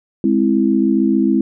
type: chord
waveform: sine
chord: Ab augmented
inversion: none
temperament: equal with one note detuned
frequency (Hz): 207.7 / 262.7 / 329.6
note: Ab3 / C4 / E4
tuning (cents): 0 / +7 / 0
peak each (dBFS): -16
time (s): 0.24-1.41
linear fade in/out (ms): 2
effects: none